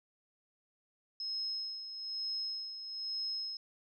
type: tone with tremolo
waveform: sine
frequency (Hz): 5160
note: E8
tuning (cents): -38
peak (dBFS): -34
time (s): 1.2-3.57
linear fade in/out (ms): 2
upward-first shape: sine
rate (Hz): 1.1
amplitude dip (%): 60
effects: none